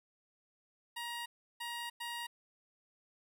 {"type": "tone bursts at uneven times", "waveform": "15% pulse", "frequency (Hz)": 946, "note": "A#5", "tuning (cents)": 25, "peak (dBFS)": -33, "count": 3, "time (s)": [[0.96, 1.26], [1.6, 1.9], [2, 2.27]], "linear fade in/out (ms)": 10, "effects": []}